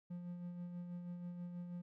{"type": "tone with tremolo", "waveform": "triangle", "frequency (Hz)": 175.8, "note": "F3", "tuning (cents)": 12, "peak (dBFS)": -40, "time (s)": [0.1, 1.82], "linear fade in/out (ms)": 10, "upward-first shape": "sine", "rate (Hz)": 6.2, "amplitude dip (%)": 40, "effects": []}